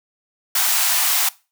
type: high-pass noise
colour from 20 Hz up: white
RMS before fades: -18 dBFS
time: 0.55-1.29 s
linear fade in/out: 5 ms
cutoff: 670 Hz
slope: 96 dB/octave
effects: noise-tail reverb RT60 0.3 s tail -21 dB re dry